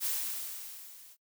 blue noise with level ramp, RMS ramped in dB -30 to -55 dBFS, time 0-1.17 s, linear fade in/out 50 ms, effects noise-tail reverb RT60 0.1 s tail -22 dB re dry

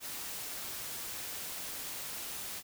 white noise, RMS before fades -41 dBFS, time 0-2.63 s, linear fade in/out 50 ms, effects none

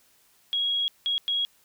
sine tone bursts at uneven times, 3308 Hz, G#7, 8 cents flat, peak -23 dBFS, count 3, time 0.53-0.88 / 1.06-1.18 / 1.28-1.45 s, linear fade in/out 0 ms, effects white hiss -62 dBFS RMS until 1.64 s

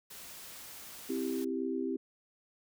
white noise, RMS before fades -48 dBFS, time 0.1-1.45 s, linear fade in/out 10 ms
sine chord, C major, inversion none, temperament equal, 261.6 / 329.6 / 392 Hz, C4 / E4 / G4, 0 / 0 / 0 cents, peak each -35 / -37 / -36 dBFS, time 1.09-1.97 s, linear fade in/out 10 ms
effects none

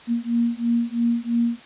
sine beating tone pair, 233.5 / 236.5 Hz, A#3 / A#3, +3 / +25 cents, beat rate 3 Hz, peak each -22 dBFS, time 0.07-1.6 s, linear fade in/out 50 ms, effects white hiss -45 dBFS RMS until 1.65 s + resampled to 8000 Hz

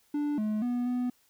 triangle tone with pitch steps, 293.2 / 213.6 / 244.1 / 247.5 Hz, D4 / G#3 / B3 / B3, -3 / +49 / -20 / +4 cents, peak -25 dBFS, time 0.14-1.1 s, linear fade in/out 5 ms, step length 240 ms, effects white hiss -67 dBFS RMS until 1.29 s

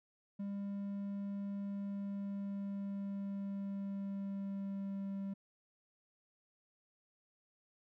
triangle tone with pitch glide, 200 to 196.22 Hz, G3 to G3, +35 to +2 cents, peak -36 dBFS, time 0.39-5.34 s, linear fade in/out 10 ms, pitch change -33 cents, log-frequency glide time 1.62-5.22 s, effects none

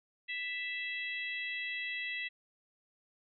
harmonic tone with a mistuned harmonic, 660 Hz, E5, 2 cents sharp, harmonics 3 / 4 / 5 / 6, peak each -38 / -40 / -45 / -49 dBFS, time 0.28-2.29 s, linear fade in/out 20 ms, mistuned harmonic 6, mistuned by -24 cents, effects none

